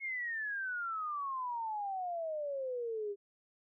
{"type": "exponential sweep", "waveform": "sine", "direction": "down", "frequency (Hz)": [2184, 396.9], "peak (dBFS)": -35, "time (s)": [0, 3.16], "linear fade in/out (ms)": 50, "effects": []}